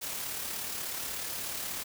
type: noise with amplitude modulation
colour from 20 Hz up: white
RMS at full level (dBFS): -35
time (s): 0.01-1.84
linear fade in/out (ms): 20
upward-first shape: sine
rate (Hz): 36.5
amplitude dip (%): 35
effects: none